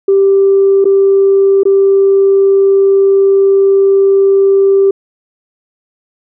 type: tone with dropouts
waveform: sine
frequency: 392 Hz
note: G4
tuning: in tune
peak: -4 dBFS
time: 0.08-4.91 s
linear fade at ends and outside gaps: 5 ms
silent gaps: 0.844-0.853 / 1.634-1.653 s
effects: tanh soft clip ceiling 0 dBFS